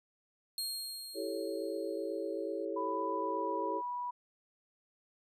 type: tone with exponential decay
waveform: sawtooth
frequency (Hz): 4242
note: C8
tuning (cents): +23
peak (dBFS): -31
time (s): 0.58-2.65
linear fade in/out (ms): 1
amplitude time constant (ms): 450
type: chord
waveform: sine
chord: A dominant seventh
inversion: second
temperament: equal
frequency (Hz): 329.6 / 392 / 440 / 554.4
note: E4 / G4 / A4 / C#5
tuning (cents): 0 / 0 / 0 / 0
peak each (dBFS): -40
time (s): 1.14-3.82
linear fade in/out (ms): 50
type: tone with pitch glide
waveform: sine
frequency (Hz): 993 to 978.2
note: B5 to B5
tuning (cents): +9 to -17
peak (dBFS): -35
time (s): 2.76-4.11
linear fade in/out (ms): 10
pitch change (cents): -26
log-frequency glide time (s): 3.15-3.5
effects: resampled to 32000 Hz